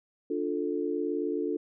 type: chord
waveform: sine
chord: D minor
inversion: none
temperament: just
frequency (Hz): 293.7 / 352.4 / 440.5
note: D4 / F4 / A4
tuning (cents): 0 / +16 / +2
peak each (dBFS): -32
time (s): 0.3-1.57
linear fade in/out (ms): 5
effects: none